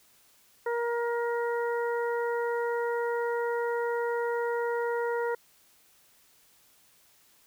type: harmonic tone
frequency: 472.1 Hz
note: A#4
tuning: 22 cents sharp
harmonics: 1 / 2 / 3 / 4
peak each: -28 / -34 / -38 / -40 dBFS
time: 0.66-5.35 s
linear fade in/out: 5 ms
effects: white hiss -62 dBFS RMS until 7.46 s